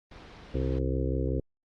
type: low-pass noise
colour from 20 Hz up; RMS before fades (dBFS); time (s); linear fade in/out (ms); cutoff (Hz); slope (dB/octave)
pink; -48; 0.11-0.79; 5; 4600; 24
type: harmonic tone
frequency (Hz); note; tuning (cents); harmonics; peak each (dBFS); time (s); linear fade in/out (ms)
65.41; C2; 0; 1 / 2 / 4 / 5 / 6 / 7 / 8; -29 / -32 / -35 / -36 / -37 / -37 / -38; 0.54-1.4; 5
effects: Opus 32 kbps